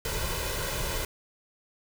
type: noise with comb filter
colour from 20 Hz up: pink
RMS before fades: -31 dBFS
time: 0.05-1.05 s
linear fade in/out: 2 ms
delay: 2 ms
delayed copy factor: +0.7
effects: none